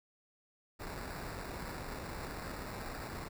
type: noise with sample-and-hold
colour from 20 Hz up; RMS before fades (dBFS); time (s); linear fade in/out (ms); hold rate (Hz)
pink; -43; 0.79-3.29; 20; 3150
effects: none